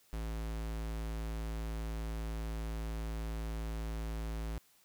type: tone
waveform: square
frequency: 55 Hz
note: A1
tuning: in tune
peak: -37 dBFS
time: 0.13-4.58 s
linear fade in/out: 0 ms
effects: white hiss -67 dBFS RMS until 4.84 s